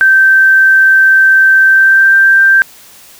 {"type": "tone with pitch glide", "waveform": "sine", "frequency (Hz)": [1556, 1574.1], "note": ["G6", "G6"], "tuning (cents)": [-13, 7], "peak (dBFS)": -3, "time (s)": [0.01, 2.62], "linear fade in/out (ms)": 0, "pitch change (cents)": 20, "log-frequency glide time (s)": [1.65, 2.16], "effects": ["white hiss -38 dBFS RMS until 3.19 s"]}